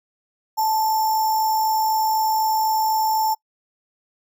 sine tone with sample-and-hold, 876 Hz, A5, 8 cents flat, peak -17 dBFS, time 0.57-3.35 s, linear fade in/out 20 ms, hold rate 6300 Hz, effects noise-tail reverb RT60 0.1 s tail -24 dB re dry

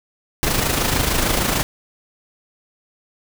pink noise with amplitude modulation, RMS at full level -17 dBFS, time 0.43-1.63 s, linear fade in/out 0 ms, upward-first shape sine, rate 26.6 Hz, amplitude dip 50%, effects none

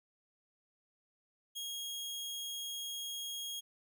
sawtooth tone, 3275 Hz, G#7, 25 cents flat, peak -36 dBFS, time 1.55-3.61 s, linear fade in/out 20 ms, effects none

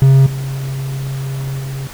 triangle tone with level steps, 134.8 Hz, C#3, 48 cents flat, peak -3 / -17 / -19 dBFS, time 0.02-1.87 s, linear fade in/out 0 ms, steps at 0.26 / 1.59 s, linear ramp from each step 5 ms, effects pink hiss -34 dBFS RMS until 1.93 s

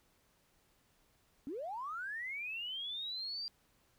triangle linear sweep, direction up, 248.5 to 4767 Hz, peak -35 dBFS, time 1.47-3.48 s, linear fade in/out 0 ms, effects tanh soft clip ceiling -37 dBFS + pink hiss -72 dBFS RMS until 3.98 s

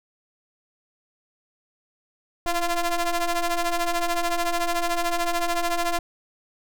sawtooth ring-modulated tone, 343.2 Hz, F4, 30 cents flat, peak -15 dBFS, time 2.46-5.99 s, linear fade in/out 2 ms, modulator 350 Hz, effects none

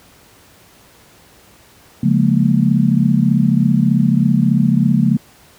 sine chord, Bb minor seventh, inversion first, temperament just, 139.85 / 174.81 / 209.8 / 233.1 Hz, Db3 / F3 / Ab3 / Bb3, +16 / +2 / +18 / 0 cents, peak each -16 dBFS, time 2.03-5.17 s, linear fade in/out 5 ms, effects pink hiss -47 dBFS RMS until 5.58 s + high-pass 60 Hz 12 dB/octave

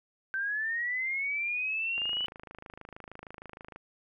sine linear sweep, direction up, 1543 to 2986 Hz, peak -29 dBFS, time 0.34-2.26 s, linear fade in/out 0 ms
click train, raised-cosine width 0.5 ms, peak -29 dBFS, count 48, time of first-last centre 1.98-3.76 s, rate 26.4 Hz
effects none

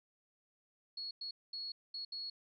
sine tone bursts at uneven times, 4343 Hz, C#8, 36 cents flat, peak -40 dBFS, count 5, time 0.97-1.11 / 1.21-1.31 / 1.53-1.72 / 1.94-2.05 / 2.12-2.3 s, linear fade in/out 5 ms, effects none

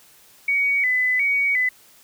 sine tone with vibrato, 2124 Hz, C7, 25 cents sharp, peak -17 dBFS, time 0.48-1.69 s, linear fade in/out 5 ms, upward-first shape square, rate 1.4 Hz, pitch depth 98 cents each way, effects white hiss -52 dBFS RMS until 2.03 s

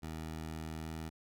15% pulse tone with pitch glide, 79.4 to 79.95 Hz, D#2 to D#2, +36 to +48 cents, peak -34 dBFS, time 0.02-1.1 s, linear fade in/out 20 ms, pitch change +12 cents, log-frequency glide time 0.83-0.88 s, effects none

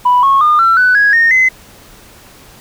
sine tone with pitch steps, 987 / 1095.1 / 1215.1 / 1348.3 / 1496 / 1659.9 / 1841.8 / 2044 Hz, B5 / C#6 / D#6 / E6 / F#6 / G#6 / A#6 / C7, -1 / -21 / -41 / +39 / +19 / -1 / -21 / -41 cents, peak -5 dBFS, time 0.05-1.49 s, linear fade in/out 10 ms, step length 180 ms, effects tanh soft clip ceiling -2 dBFS + pink hiss -40 dBFS RMS until 2.6 s

